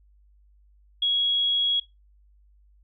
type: tone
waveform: sine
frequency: 3322 Hz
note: G#7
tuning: in tune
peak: -20 dBFS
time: 1.02-1.8 s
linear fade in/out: 5 ms
effects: noise-tail reverb RT60 0.2 s tail -19 dB re dry + added 50 Hz sine -55 dBFS peak until 2.83 s